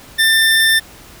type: tone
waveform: 25% pulse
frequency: 1789 Hz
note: A6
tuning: 28 cents sharp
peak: -6 dBFS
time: 0.18-0.8 s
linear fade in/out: 20 ms
effects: pink hiss -40 dBFS RMS until 1.2 s